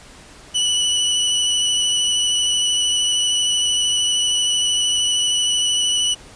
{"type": "tone with vibrato", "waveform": "sawtooth", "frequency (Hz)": 2960, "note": "F#7", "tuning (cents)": 0, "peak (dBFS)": -13, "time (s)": [0.54, 6.15], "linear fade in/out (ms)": 20, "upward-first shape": "sine", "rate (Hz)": 13, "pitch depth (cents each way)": 14, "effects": ["pink hiss -43 dBFS RMS until 6.35 s", "resampled to 22050 Hz"]}